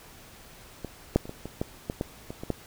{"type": "clicks", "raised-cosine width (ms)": 2, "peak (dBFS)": [-20, -6, -28, -23, -22, -14, -16, -14, -22, -22, -13], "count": 11, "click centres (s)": [0.847, 1.16, 1.255, 1.294, 1.456, 1.615, 1.899, 2.011, 2.305, 2.435, 2.503], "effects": ["pink hiss -50 dBFS RMS until 2.66 s"]}